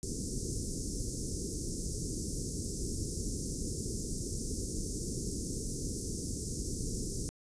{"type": "band-stop noise", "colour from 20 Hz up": "pink", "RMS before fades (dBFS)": -36, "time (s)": [0.03, 7.29], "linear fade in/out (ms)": 0, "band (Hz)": [440, 5300], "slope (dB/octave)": 48, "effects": ["resampled to 22050 Hz"]}